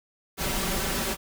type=noise with comb filter; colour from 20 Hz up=pink; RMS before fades=-28 dBFS; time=0.37-1.17 s; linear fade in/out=50 ms; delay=5.2 ms; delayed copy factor=+0.65; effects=none